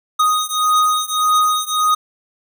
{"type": "beating tone pair", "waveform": "square", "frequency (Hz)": [1244.5, 1246.2], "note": ["D#6", "D#6"], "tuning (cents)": [0, 2], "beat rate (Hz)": 1.7, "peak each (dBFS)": [-17, -18], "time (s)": [0.19, 1.95], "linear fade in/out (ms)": 10, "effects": []}